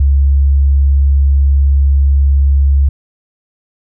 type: tone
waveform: sine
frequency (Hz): 69.3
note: C#2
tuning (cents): 0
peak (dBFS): -6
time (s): 0-2.89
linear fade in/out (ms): 5
effects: none